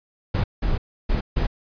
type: noise bursts at uneven times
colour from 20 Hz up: brown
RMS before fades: -21 dBFS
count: 4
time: 0.34-0.44 / 0.62-0.78 / 1.09-1.21 / 1.36-1.47 s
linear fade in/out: 10 ms
effects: resampled to 11025 Hz